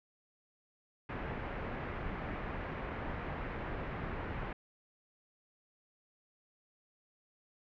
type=low-pass noise; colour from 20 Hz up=pink; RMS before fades=-40 dBFS; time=1.09-4.53 s; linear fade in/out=5 ms; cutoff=2200 Hz; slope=24 dB/octave; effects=none